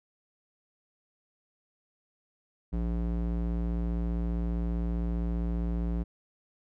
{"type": "tone with band-pass filter", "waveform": "square", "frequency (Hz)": 57.6, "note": "A#1", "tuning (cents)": -20, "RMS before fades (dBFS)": -30, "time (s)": [2.72, 6.04], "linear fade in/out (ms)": 20, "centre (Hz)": 150, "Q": 0.71, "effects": []}